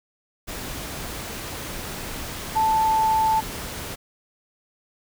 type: tone in noise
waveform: sine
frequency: 880 Hz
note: A5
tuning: in tune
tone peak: -17 dBFS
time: 2.55-3.41 s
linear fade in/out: 20 ms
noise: pink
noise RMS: -33 dBFS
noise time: 0.47-3.96 s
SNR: +13 dB
effects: none